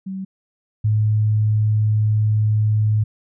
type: tone pair in turn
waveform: sine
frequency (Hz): 191.1 / 107.25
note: G3 / A2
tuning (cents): -44 / -44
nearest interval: minor seventh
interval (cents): 1000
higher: first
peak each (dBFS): -25 / -14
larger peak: second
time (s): 0.06-0.25 / 0.84-3.04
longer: second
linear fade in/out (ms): 10
effects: none